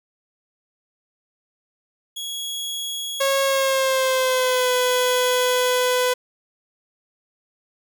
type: tone with tremolo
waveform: sawtooth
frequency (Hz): 3334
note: G#7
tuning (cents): +6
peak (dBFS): -23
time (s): 2.16-6.14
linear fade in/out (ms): 10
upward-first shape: sine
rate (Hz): 0.41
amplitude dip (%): 50
type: tone with pitch glide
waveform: sawtooth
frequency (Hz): 546 to 500.7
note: C#5 to B4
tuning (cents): -26 to +24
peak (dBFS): -14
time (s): 3.2-6.14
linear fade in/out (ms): 10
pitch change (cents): -150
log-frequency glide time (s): 3.43-4.71
effects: none